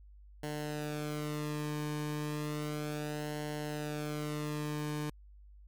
sawtooth tone with flanger, 150 Hz, D3, 37 cents sharp, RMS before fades -37 dBFS, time 0.43-5.1 s, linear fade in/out 5 ms, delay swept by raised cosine 0.82 to 1.48 ms, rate 0.33 Hz, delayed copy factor -0.75, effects added 50 Hz sine -52 dBFS peak until 5.67 s + MP3 96 kbps

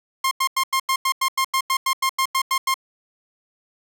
sawtooth tone bursts, 1062 Hz, C6, 25 cents sharp, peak -14 dBFS, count 16, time 0.24-2.742 s, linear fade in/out 5 ms, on 72 ms, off 90 ms, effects none

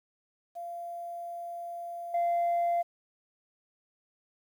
sine tone with level steps, 690 Hz, F5, 21 cents flat, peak -36 / -23 dBFS, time 0.55-2.83 s, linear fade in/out 20 ms, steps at 2.14 s, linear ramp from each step 5 ms, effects tanh soft clip ceiling -23 dBFS + 10-bit

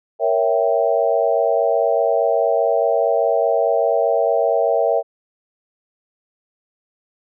sine chord, A# diminished seventh, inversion none, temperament equal, 466.2 / 554.4 / 659.3 / 784 Hz, A#4 / C#5 / E5 / G5, 0 / 0 / 0 / 0 cents, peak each -20 / -20 / -18 / -23 dBFS, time 0.19-5.03 s, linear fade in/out 50 ms, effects none

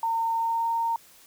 sine tone with pitch glide, 912 to 920.5 Hz, A#5 to A#5, -38 to -22 cents, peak -23 dBFS, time 0.03-0.96 s, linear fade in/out 2 ms, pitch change +16 cents, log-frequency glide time 0.35-0.66 s, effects white hiss -54 dBFS RMS until 1.26 s

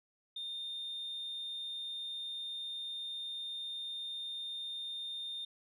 sine tone, 3634 Hz, A#7, 45 cents flat, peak -37 dBFS, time 0.36-5.45 s, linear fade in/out 5 ms, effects tanh soft clip ceiling -36 dBFS

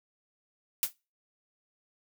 blue noise with exponential decay, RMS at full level -23 dBFS, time 0.83-0.93 s, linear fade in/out 0 ms, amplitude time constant 20 ms, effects noise-tail reverb RT60 0.3 s tail -25 dB re dry

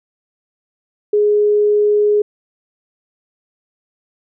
sine tone, 416.9 Hz, G#4, 7 cents sharp, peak -10 dBFS, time 1.13-2.22 s, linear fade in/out 5 ms, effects none

